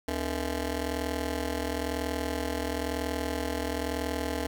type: ring-modulated tone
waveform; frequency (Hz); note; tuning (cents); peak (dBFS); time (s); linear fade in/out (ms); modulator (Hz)
15% pulse; 185; F#3; 0; -20; 0.08-4.47; 2; 113
effects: none